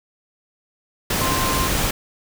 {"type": "tone in noise", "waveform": "sine", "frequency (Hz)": 1049, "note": "C6", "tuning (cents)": 4, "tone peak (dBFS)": -24, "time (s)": [1.21, 1.68], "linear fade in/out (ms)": 5, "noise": "pink", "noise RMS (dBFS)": -21, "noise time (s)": [1.1, 1.91], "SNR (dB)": -6, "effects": []}